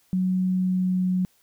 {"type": "tone with pitch glide", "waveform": "sine", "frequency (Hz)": [185, 183.62], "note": ["F#3", "F#3"], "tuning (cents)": [0, -13], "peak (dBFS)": -20, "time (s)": [0.13, 1.25], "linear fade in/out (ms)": 0, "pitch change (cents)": -13, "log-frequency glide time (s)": [0.47, 1.1], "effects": ["white hiss -63 dBFS RMS until 1.42 s"]}